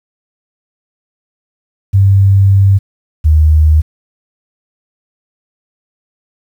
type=tone pair in turn; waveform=sine; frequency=98 / 77.29 Hz; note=G2 / D#2; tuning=0 / -11 cents; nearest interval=major third; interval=411 cents; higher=first; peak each=-4 dBFS; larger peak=neither; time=1.93-2.79 / 3.24-3.82 s; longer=first; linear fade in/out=20 ms; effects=7-bit